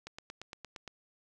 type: click train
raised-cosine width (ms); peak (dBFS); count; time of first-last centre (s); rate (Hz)
0.2; -26; 8; 0.07-0.877; 8.67
effects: none